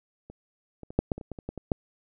clicks, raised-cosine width 2 ms, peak -30 / -28 / -27 / -8 / -12 / -24 / -27 / -22 / -26 / -20 / -23 / -10 dBFS, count 12, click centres 0.3 / 0.833 / 0.905 / 0.99 / 1.118 / 1.18 / 1.212 / 1.317 / 1.388 / 1.49 / 1.577 / 1.718 s, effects none

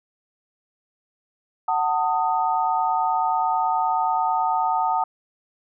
sine chord, D# diminished, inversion first, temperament just, 746.7 / 896 / 1244.5 Hz, F#5 / A5 / D#6, +16 / +31 / 0 cents, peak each -23 / -22 / -26 dBFS, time 1.68-5.04 s, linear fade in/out 5 ms, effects none

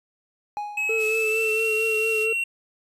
triangle tone with exponential decay, 830.6 Hz, G#5, in tune, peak -23 dBFS, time 0.57-1.26 s, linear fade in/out 0 ms, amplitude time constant 150 ms
triangle tone with pitch glide, 2566 to 2734 Hz, E7 to F7, -47 to -37 cents, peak -21 dBFS, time 0.77-2.44 s, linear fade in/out 5 ms, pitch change +110 cents, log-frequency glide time 0.99-1.68 s
triangle tone with vibrato, 440 Hz, A4, in tune, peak -22 dBFS, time 0.89-2.33 s, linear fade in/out 5 ms, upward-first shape triangle, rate 4.4 Hz, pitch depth 37 cents each way
white high-pass noise, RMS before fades -40 dBFS, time 0.97-2.28 s, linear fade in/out 50 ms, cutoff 2400 Hz, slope 12 dB/octave
effects resampled to 32000 Hz

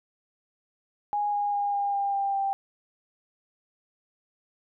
sine tone with pitch steps, 826 / 819.3 / 812.7 / 806.2 / 799.7 / 793.3 / 786.9 Hz, G#5 / G#5 / G#5 / G5 / G5 / G5 / G5, -10 / -24 / -38 / +48 / +34 / +20 / +6 cents, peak -24 dBFS, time 1.13-2.53 s, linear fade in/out 0 ms, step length 200 ms, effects none

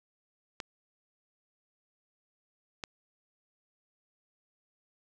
clicks, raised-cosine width 0.2 ms, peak -19 dBFS, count 2, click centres 0.602 / 2.838 s, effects none

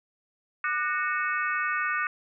harmonic tone with a mistuned harmonic, 369.1 Hz, F#4, 4 cents flat, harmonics 3 / 4 / 5 / 6 / 7, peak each -30 / -29 / -32 / -36 / -37 dBFS, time 0.64-2.07 s, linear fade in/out 2 ms, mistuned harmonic 3, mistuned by +140 cents, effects none

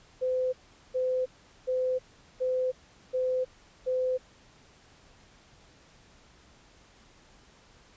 sine tone bursts, 511 Hz, C5, 41 cents flat, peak -25 dBFS, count 6, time 0.21-4.18 s, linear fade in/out 20 ms, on 320 ms, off 410 ms, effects pink hiss -58 dBFS RMS until 7.96 s + resampled to 16000 Hz

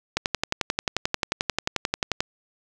click train, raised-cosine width 0.2 ms, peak -5 dBFS, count 24, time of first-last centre 0.17-2.205 s, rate 11.3 Hz, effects none

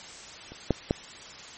clicks, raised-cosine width 2 ms, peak -29 / -8 / -9 dBFS, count 3, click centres 0.52 / 0.707 / 0.909 s, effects white hiss -44 dBFS RMS until 1.57 s + MP3 32 kbps

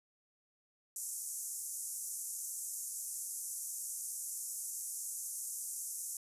white band-pass noise, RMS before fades -42 dBFS, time 0.96-6.17 s, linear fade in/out 2 ms, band 6200 to 12000 Hz, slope 48 dB/octave, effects resampled to 32000 Hz

